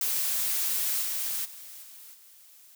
blue noise with level steps, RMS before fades -28 / -31 / -45 / -48 / -54 dBFS, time 0.01-2.75 s, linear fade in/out 2 ms, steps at 1.01 / 1.44 / 1.82 / 2.13 s, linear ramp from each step 20 ms, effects none

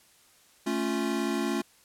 square chord, A augmented, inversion none, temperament equal, 220 / 277.2 / 349.2 Hz, A3 / C#4 / E#4, 0 / 0 / 0 cents, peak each -32 dBFS, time 0.66-1.62 s, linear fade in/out 10 ms, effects white hiss -60 dBFS RMS until 1.84 s + low-pass 12000 Hz 12 dB/octave

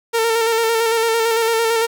sawtooth tone with vibrato, 455.1 Hz, A#4, 42 cents flat, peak -11 dBFS, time 0.13-1.87 s, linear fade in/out 20 ms, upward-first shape square, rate 8.9 Hz, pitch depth 29 cents each way, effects 8-bit

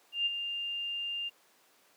sine tone with ADSR envelope, 2800 Hz, F7, 4 cents sharp, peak -25 dBFS, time 0.12-1.3 s, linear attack 140 ms, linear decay 24 ms, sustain -8 dB, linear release 24 ms, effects pink hiss -64 dBFS RMS until 1.96 s + high-pass 400 Hz 12 dB/octave

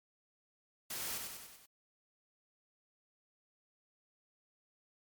white noise with echo, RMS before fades -41 dBFS, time 0.9-1.18 s, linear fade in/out 5 ms, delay 96 ms, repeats 5, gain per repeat -4 dB, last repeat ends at 1.66 s, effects MP3 96 kbps

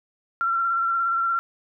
sine tone with vibrato, 1361 Hz, F6, 45 cents flat, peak -20 dBFS, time 0.41-1.39 s, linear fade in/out 0 ms, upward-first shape square, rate 17 Hz, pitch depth 21 cents each way, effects none

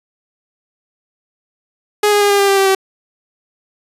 sawtooth tone with pitch steps, 416.9 / 412.1 / 407.4 / 402.7 / 398.1 / 393.5 / 389 / 384.5 Hz, G#4 / G#4 / G#4 / G4 / G4 / G4 / G4 / G4, +7 / -13 / -33 / +47 / +27 / +7 / -13 / -33 cents, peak -6 dBFS, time 2.03-2.75 s, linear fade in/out 5 ms, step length 90 ms, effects resampled to 32000 Hz

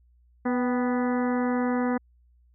harmonic tone with a mistuned harmonic, 246.9 Hz, B3, in tune, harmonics 1 / 2 / 3 / 4 / 5 / 6 / 7 / 8, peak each -24 / -30 / -34 / -36 / -38 / -40 / -41 / -42 dBFS, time 0.45-1.98 s, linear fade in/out 10 ms, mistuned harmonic 3, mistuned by +51 cents, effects added 60 Hz sine -57 dBFS peak until 2.54 s

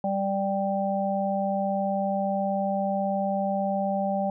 harmonic tone, 196.3 Hz, G3, 3 cents sharp, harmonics 1 / 3 / 4, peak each -28 / -28 / -28 dBFS, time 0.04-4.3 s, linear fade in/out 2 ms, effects none

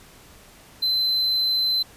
triangle tone, 4063 Hz, B7, 48 cents sharp, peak -18 dBFS, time 0.82-1.83 s, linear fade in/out 10 ms, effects pink hiss -49 dBFS RMS until 1.96 s + resampled to 32000 Hz

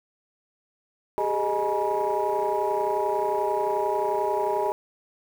sine tone cluster, 391.6 / 422.9 / 618 / 842 / 961 Hz, G4 / G#4 / D#5 / G#5 / B5, -2 / +31 / -12 / +24 / -48 cents, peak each -28 dBFS, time 1.18-4.72 s, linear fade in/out 0 ms, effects tanh soft clip ceiling -15 dBFS + 8-bit

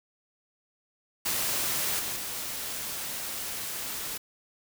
white noise with level steps, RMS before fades -29 / -33 / -35 dBFS, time 1.25-4.18 s, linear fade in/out 10 ms, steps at 1.99 / 2.16 s, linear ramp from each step 5 ms, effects none

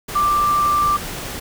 sine tone in noise, 1179 Hz, D6, 6 cents sharp, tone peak -14 dBFS, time 0.15-0.97 s, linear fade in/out 10 ms, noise pink, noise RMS -29 dBFS, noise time 0.08-1.4 s, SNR +12 dB, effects none

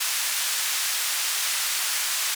white band-pass noise, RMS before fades -26 dBFS, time 0-2.35 s, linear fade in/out 10 ms, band 1200 to 10000 Hz, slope 12 dB/octave, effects none

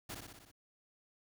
pink noise with echo, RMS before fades -43 dBFS, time 0.09-0.15 s, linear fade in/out 10 ms, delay 61 ms, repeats 6, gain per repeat -3 dB, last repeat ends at 0.516 s, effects none

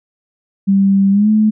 sine tone with pitch glide, 196 to 215 Hz, G3 to A3, 0 to -40 cents, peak -8 dBFS, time 0.67-1.51 s, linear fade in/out 20 ms, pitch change +160 cents, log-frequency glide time 1.11-1.29 s, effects none

